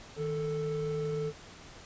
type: tone pair together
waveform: triangle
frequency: 155.56 / 440.6 Hz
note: D#3 / A4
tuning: 0 / +2 cents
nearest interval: octave + tritone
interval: 1802 cents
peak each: -33 / -30 dBFS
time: 0.16-1.33 s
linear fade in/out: 50 ms
effects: pink hiss -50 dBFS RMS until 1.85 s + resampled to 16000 Hz